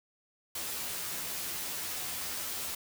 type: noise with comb filter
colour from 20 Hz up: white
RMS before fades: -37 dBFS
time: 0.55-2.75 s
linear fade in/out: 5 ms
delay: 12 ms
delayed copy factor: +0.9
effects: none